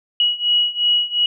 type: beating tone pair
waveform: sine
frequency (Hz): 2911 / 2913.8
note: F#7 / F#7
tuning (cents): -29 / -27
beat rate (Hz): 2.8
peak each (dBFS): -19 / -17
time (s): 0.2-1.26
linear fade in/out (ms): 2
effects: none